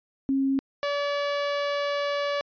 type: tone pair in turn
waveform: sine / sawtooth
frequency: 270.6 / 573.4 Hz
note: C#4 / D5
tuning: -42 / -42 cents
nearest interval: octave + minor second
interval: 1300 cents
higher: second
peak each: -21 dBFS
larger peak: neither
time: 0.29-0.59 / 0.83-2.41 s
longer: second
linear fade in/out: 0 ms
effects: resampled to 11025 Hz